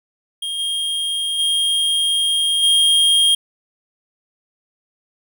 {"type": "tone with level steps", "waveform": "square", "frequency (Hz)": 3231, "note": "G#7", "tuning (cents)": -48, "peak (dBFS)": [-23, -20, -16, -12], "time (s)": [0.42, 3.35], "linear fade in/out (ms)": 5, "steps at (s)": [0.58, 1.38, 2.62], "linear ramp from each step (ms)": 20, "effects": []}